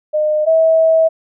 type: tone pair in turn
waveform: sine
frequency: 610 / 646.5 Hz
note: D#5 / E5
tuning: -34 / -34 cents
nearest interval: minor second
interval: 100 cents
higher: second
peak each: -12 / -8 dBFS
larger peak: second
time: 0.13-0.46 / 0.46-1.09 s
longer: second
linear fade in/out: 20 ms
effects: none